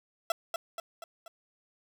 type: tone with echo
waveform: 30% pulse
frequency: 668 Hz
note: E5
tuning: 23 cents sharp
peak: -23 dBFS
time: 0.3-0.32 s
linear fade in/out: 2 ms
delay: 240 ms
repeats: 4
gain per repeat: -5 dB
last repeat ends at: 1.28 s
effects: none